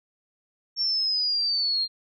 sine linear sweep, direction down, 5480 to 4178 Hz, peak -22 dBFS, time 0.76-1.88 s, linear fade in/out 50 ms, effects none

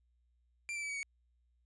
45% pulse tone with pitch steps, 2365 / 2331 / 2298 / 2265 / 2232 Hz, D7 / D7 / D7 / C#7 / C#7, +12 / -14 / -38 / +37 / +11 cents, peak -37 dBFS, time 0.69-1.03 s, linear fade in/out 0 ms, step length 68 ms, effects added 60 Hz sine -70 dBFS peak until 1.65 s + resampled to 22050 Hz

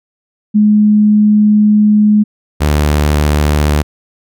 sine / sawtooth tone pair in turn, 210.5 / 74.42 Hz, G#3 / D2, +24 / +24 cents, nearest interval octave + tritone, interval 1800 cents, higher first, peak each -5 dBFS, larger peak neither, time 0.54-2.24 / 2.6-3.83 s, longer first, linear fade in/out 20 ms, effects none

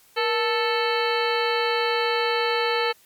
harmonic tone with a mistuned harmonic, 440 Hz, A4, in tune, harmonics 1 / 2 / 3 / 4 / 5 / 6 / 7 / 9 / 10, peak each -24 / -27 / -29 / -30 / -31 / -32 / -32 / -34 / -34 dBFS, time 0.16-2.93 s, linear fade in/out 20 ms, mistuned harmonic 1, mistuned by +120 cents, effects white hiss -56 dBFS RMS until 3.05 s + MP3 96 kbps

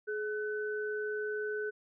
sine tone pair together, 423.3 / 1505.9 Hz, G#4 / F#6, +33 / +30 cents, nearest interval octave + minor seventh, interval 2197 cents, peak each -34 / -38 dBFS, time 0.07-1.71 s, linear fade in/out 20 ms, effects none

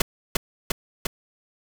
pink noise with echo, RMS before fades -18 dBFS, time 0-0.02 s, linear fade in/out 5 ms, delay 350 ms, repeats 3, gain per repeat -2 dB, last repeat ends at 1.07 s, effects none

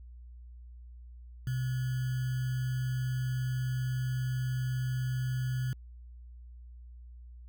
sine tone with sample-and-hold, 127.4 Hz, C3, 46 cents flat, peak -29 dBFS, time 1.47-5.73 s, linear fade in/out 2 ms, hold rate 1575 Hz, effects added 60 Hz sine -46 dBFS peak until 7.48 s

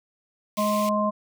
harmonic tone, 209.6 Hz, G#3, 16 cents sharp, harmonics 1 / 3 / 5, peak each -25 / -25 / -25 dBFS, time 0.57-1.11 s, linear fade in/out 20 ms
pink high-pass noise, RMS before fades -37 dBFS, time 0.57-0.89 s, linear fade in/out 0 ms, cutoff 2000 Hz, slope 96 dB/octave
effects none

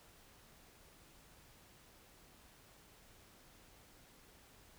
silence, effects pink hiss -63 dBFS RMS until 4.78 s

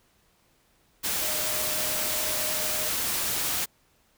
sine tone in noise, 617 Hz, D#5, 15 cents flat, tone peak -38 dBFS, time 1.21-2.9 s, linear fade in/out 20 ms, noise white, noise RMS -28 dBFS, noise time 1.03-3.66 s, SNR -13 dB, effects pink hiss -65 dBFS RMS until 4.17 s

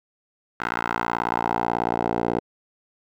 10% pulse tone with band-pass filter sweep, 58.27 Hz, A#1, in tune, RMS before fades -25 dBFS, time 0.6-2.4 s, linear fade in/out 5 ms, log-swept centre 1400 to 540 Hz, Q 2.1, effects none

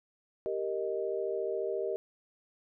sine chord, Eb major, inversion first, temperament equal, 392 / 466.2 / 622.3 Hz, G4 / Bb4 / Eb5, 0 / 0 / 0 cents, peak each -34 / -35 / -36 dBFS, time 0.46-1.96 s, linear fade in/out 0 ms, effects none

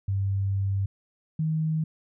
sine tone pair in turn, 98 / 157.74 Hz, G2 / D#3, 0 / +24 cents, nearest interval minor sixth, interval 824 cents, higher second, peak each -23 dBFS, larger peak neither, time 0.08-0.86 / 1.39-1.84 s, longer first, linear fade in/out 5 ms, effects none

